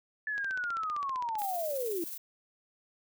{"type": "linear sweep", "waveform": "sine", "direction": "down", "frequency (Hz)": [1743, 320], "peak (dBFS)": -31, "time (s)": [0.27, 2.04], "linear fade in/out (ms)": 2}
{"type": "click train", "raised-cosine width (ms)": 0.2, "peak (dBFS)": -27, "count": 17, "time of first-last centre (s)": [0.38, 1.419], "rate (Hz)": 15.4}
{"type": "noise with tremolo", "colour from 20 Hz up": "violet", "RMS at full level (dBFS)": -39, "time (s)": [1.38, 2.18], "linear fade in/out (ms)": 10, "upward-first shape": "sine", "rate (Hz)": 19, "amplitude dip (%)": 40}
{"effects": []}